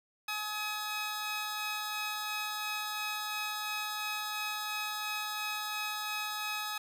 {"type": "tone pair together", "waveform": "15% pulse", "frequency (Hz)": [846.3, 1268], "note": ["G#5", "D#6"], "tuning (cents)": [32, 32], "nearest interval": "perfect fifth", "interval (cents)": 700, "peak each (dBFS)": [-32, -30], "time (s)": [0.28, 6.78], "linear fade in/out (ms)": 5, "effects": []}